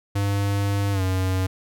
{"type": "tone with pitch glide", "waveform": "square", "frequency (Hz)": [100.3, 93.58], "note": ["G2", "F#2"], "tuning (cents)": [40, 20], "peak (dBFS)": -21, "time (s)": [0.15, 1.47], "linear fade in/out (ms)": 10, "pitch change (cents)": -120, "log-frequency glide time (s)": [0.92, 1.02], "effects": []}